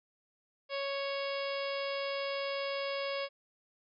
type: harmonic tone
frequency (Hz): 554.4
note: C#5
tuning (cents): 0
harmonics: 1 / 2 / 3 / 4 / 5 / 6 / 7 / 8 / 9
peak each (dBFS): -35 / -42 / -47 / -43 / -45 / -46 / -52 / -49 / -47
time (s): 0.69-3.29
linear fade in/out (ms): 50
effects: none